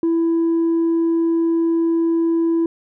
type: tone with tanh clipping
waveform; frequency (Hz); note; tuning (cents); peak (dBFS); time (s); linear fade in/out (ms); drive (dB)
triangle; 331.9; E4; +12; -15; 0.03-2.66; 2; 6
effects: none